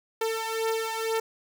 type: beating tone pair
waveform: sawtooth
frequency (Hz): 446.9 / 449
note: A4 / A4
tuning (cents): +27 / +35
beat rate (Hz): 2.1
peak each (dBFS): -25 / -27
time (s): 0.21-1.2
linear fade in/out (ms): 5
effects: none